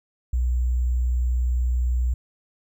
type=tone with sample-and-hold; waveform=sine; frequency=61.5 Hz; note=B1; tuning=7 cents flat; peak=-19 dBFS; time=0.33-2.14 s; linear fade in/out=5 ms; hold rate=7350 Hz; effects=none